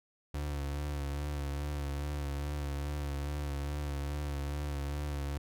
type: tone with vibrato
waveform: 35% pulse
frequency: 72 Hz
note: D2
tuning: 34 cents flat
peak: -32 dBFS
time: 0.34-5.38 s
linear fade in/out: 5 ms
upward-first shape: sine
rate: 2.4 Hz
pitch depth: 39 cents each way
effects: none